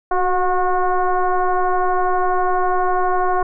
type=tone with frequency modulation; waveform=sine; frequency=358.9 Hz; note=F4; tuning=47 cents sharp; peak=-14 dBFS; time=0.11-3.43 s; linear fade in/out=5 ms; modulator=365 Hz; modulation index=2.3; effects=none